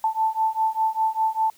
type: beating tone pair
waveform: sine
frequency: 880 / 885 Hz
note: A5 / A5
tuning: 0 / +10 cents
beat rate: 5 Hz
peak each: -23 dBFS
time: 0.04-1.5 s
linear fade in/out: 2 ms
effects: white hiss -55 dBFS RMS until 1.57 s